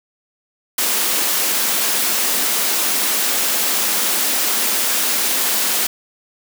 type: high-pass noise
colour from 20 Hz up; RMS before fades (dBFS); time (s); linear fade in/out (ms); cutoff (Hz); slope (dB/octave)
white; -18; 0.78-5.87; 5; 190; 96
effects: none